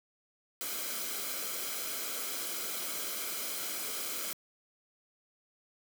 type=noise with comb filter; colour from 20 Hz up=white; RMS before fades=-37 dBFS; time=0.61-4.33 s; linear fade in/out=0 ms; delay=1.1 ms; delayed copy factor=-0.55; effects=high-pass 200 Hz 12 dB/octave